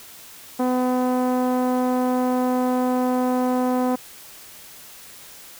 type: tone with low-pass filter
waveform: sawtooth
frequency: 252.1 Hz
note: B3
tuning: 36 cents sharp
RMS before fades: -21 dBFS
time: 0.59-3.96 s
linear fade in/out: 10 ms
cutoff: 910 Hz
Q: 1.4
effects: white hiss -43 dBFS RMS until 5.59 s